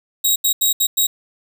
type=tone bursts at uneven times; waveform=10% pulse; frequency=3813 Hz; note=A#7; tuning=38 cents sharp; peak=-6 dBFS; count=5; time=0.24-0.36 / 0.44-0.53 / 0.61-0.73 / 0.8-0.87 / 0.97-1.07 s; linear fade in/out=10 ms; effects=none